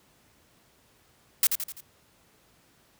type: noise with echo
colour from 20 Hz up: blue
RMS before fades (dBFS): -20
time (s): 1.43-1.47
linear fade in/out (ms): 2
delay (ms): 84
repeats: 4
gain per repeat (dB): -6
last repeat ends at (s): 1.806
effects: pink hiss -62 dBFS RMS until 2.99 s + high-pass 60 Hz 12 dB/octave